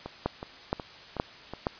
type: two click trains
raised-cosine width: 1 ms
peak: -22 / -12 dBFS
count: 5 / 4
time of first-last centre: 0.06-1.536 / 0.26-1.668 s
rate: 2.71 / 2.13 Hz
effects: white hiss -48 dBFS RMS until 1.79 s + resampled to 11025 Hz